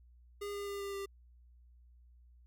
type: tone with pitch steps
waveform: square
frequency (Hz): 407.6 / 404.6 / 401.5 / 398.5 / 395.5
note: G#4 / G#4 / G4 / G4 / G4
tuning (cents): -32 / -45 / +41 / +28 / +15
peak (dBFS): -39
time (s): 0.41-1.06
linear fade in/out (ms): 10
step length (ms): 130
effects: added 60 Hz sine -58 dBFS peak until 2.46 s